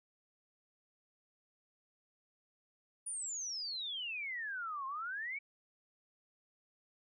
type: exponential two-way sweep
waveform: sine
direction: down then up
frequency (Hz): 9780 to 1046.5 to 2302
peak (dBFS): -38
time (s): 3.06-5.39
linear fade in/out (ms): 10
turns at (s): 4.86
effects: none